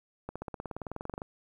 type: accelerating click train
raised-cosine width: 1 ms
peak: -23 dBFS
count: 19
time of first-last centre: 0.29-1.219 s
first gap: 66 ms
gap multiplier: 0.97
effects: 10-bit